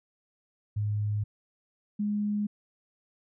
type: tone pair in turn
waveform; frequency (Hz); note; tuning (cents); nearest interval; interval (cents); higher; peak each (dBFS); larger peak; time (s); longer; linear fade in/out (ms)
sine; 104.6 / 207.6; G#2 / G#3; +13 / 0; octave; 1187; second; -26; neither; 0.76-1.24 / 1.99-2.47; neither; 10
effects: none